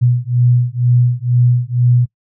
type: beating tone pair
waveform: sine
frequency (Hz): 121.5 / 123.6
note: B2 / B2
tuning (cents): -28 / +2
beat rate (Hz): 2.1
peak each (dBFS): -13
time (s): 0.01-2.06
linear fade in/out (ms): 20
effects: noise-tail reverb RT60 0.1 s tail -23 dB re dry